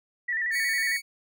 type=tone with vibrato; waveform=sine; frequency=1864.7 Hz; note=A#6; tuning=in tune; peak=-25 dBFS; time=0.28-0.97 s; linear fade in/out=10 ms; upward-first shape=square; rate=11 Hz; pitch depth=68 cents each way
type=tone; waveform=sawtooth; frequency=2233 Hz; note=C#7; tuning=12 cents sharp; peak=-25 dBFS; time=0.51-1.02 s; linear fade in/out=50 ms
effects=none